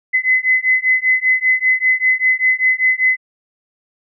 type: beating tone pair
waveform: sine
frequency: 2028 / 2033.1 Hz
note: B6 / B6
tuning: +45 / +50 cents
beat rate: 5.1 Hz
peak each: -15 dBFS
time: 0.13-3.17 s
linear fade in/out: 20 ms
effects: none